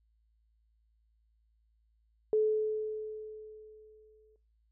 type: tone with exponential decay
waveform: sine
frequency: 431.3 Hz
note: A4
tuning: 35 cents flat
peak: -23 dBFS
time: 2.33-4.36 s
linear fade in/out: 1 ms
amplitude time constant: 440 ms
effects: noise-tail reverb RT60 0.4 s tail -21 dB re dry + added 55 Hz sine -68 dBFS peak until 4.71 s